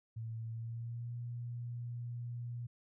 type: tone with pitch glide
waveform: sine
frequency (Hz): 113.2 to 119.86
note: A2 to A#2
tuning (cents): +50 to +49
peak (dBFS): -39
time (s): 0.16-2.67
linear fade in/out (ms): 10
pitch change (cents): +99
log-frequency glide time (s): 0.48-1.15
effects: none